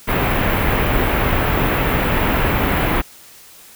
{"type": "band-stop noise", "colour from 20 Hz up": "pink", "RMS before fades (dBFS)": -17, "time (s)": [0.07, 3.02], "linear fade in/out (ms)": 20, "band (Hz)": [2700, 16000], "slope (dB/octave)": 24, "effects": ["white hiss -43 dBFS RMS until 3.75 s"]}